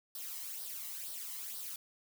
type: noise with flanger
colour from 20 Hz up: blue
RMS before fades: -43 dBFS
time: 0.15-1.76 s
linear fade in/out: 2 ms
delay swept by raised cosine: 0.21 to 1.01 ms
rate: 2.1 Hz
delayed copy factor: +0.6
effects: none